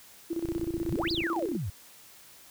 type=tone with tremolo; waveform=sine; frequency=334.8 Hz; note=E4; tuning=27 cents sharp; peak=-27 dBFS; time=0.3-1.57 s; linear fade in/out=10 ms; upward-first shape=square; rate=16 Hz; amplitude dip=75%
type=click train; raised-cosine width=5 ms; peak=-27 dBFS; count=22; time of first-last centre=0.45-1.219 s; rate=27.3 Hz
type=exponential two-way sweep; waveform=sine; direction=up then down; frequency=79.5 to 5060 to 79.5 Hz; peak=-30 dBFS; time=0.89-1.7 s; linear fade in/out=5 ms; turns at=1.11 s
effects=white hiss -53 dBFS RMS until 2.5 s